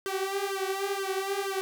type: tone with flanger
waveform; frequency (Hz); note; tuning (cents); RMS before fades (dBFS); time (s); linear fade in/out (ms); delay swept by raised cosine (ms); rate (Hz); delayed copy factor
sawtooth; 390; G4; -9; -31; 0.06-1.61; 0; 0.62 to 6.22; 2.1; +0.95
effects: none